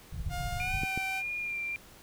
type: low-pass noise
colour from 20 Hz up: pink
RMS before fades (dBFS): -36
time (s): 0.12-0.85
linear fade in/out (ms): 5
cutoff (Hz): 160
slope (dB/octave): 48
type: tone with pitch glide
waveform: sawtooth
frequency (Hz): 709 to 764.3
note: F5 to G5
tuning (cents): +26 to -44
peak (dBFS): -32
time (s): 0.29-1.23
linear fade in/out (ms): 50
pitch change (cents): +130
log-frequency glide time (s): 0.57-0.74
type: tone with vibrato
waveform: sine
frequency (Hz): 2397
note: D7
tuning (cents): +35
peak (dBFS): -32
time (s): 0.6-1.76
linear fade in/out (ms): 0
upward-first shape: sine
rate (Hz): 1.7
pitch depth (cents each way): 23
type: clicks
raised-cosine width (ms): 3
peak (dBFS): -22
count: 2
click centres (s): 0.835 / 0.976
effects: pink hiss -54 dBFS RMS until 2.02 s